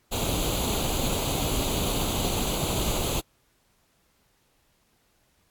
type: noise with comb filter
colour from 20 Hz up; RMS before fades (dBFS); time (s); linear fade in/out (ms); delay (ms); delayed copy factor
pink; -27; 0.11-3.21; 20; 0.28; +0.75
effects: pink hiss -67 dBFS RMS until 5.5 s + AAC 64 kbps